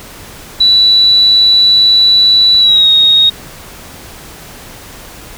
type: tone with pitch glide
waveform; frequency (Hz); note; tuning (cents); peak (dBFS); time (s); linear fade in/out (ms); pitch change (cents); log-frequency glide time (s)
sine; 3951 to 3747; B7 to A#7; 0 to +8; -4; 0.6-3.3; 10; -92; 2.59-2.88
effects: pink hiss -32 dBFS RMS until 5.37 s